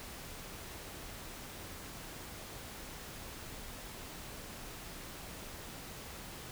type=silence; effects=pink hiss -47 dBFS RMS until 6.51 s